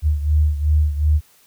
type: beating tone pair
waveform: sine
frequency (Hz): 75 / 77.7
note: D2 / D#2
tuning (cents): +37 / -2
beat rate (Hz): 2.7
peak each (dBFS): -15 / -20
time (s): 0.02-1.21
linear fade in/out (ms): 50
effects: white hiss -54 dBFS RMS until 1.46 s